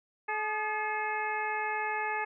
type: harmonic tone with a mistuned harmonic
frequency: 428.3 Hz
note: A4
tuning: 47 cents flat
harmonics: 1 / 2 / 3 / 4 / 5 / 6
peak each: -40 / -33 / -40 / -36 / -38 / -41 dBFS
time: 0.28-2.25 s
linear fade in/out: 10 ms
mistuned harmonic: 3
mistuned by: -69 cents
effects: none